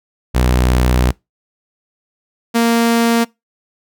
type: tone pair in turn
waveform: sawtooth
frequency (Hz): 62.1 / 232.2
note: B1 / A#3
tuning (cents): +10 / -7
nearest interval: octave + major seventh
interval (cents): 2283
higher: second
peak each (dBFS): -7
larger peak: neither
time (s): 0.34-1.12 / 2.54-3.25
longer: first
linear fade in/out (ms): 20
effects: noise-tail reverb RT60 0.2 s tail -24 dB re dry